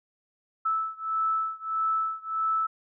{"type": "beating tone pair", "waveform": "sine", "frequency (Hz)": [1311, 1312.6], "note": ["E6", "E6"], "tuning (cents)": [-10, -8], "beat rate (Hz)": 1.6, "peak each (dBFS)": [-28, -29], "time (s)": [0.65, 2.67], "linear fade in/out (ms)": 10, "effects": []}